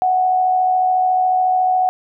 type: tone with amplitude modulation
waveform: sine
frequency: 740 Hz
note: F#5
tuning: in tune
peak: -11 dBFS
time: 0.02-1.89 s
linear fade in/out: 0 ms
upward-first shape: sine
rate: 74 Hz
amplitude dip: 35%
effects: none